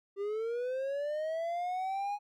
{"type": "linear sweep", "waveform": "triangle", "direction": "up", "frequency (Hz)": [392, 830.6], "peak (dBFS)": -30, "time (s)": [0.16, 2.19], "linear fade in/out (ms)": 50, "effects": []}